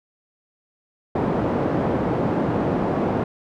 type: band-pass noise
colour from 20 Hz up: pink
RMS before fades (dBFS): -22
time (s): 1.15-3.24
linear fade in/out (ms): 5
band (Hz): 150 to 740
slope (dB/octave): 12
effects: none